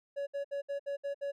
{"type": "tone bursts", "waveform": "triangle", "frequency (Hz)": 563, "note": "C#5", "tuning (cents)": 27, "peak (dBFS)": -31, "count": 7, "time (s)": [0.16, 1.32], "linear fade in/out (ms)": 20, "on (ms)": 110, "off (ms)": 65, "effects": []}